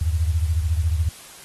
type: beating tone pair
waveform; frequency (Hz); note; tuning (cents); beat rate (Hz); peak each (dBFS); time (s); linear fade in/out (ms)
sine; 78.1 / 92.1; D#2 / F#2; +7 / -7; 14; -19 / -24; 0.01-1.09; 5
effects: white hiss -43 dBFS RMS until 1.44 s + AAC 32 kbps